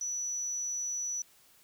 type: tone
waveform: sine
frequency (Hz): 5920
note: F#8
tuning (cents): 0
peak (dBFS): -32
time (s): 0.01-1.22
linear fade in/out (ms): 2
effects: white hiss -62 dBFS RMS until 1.63 s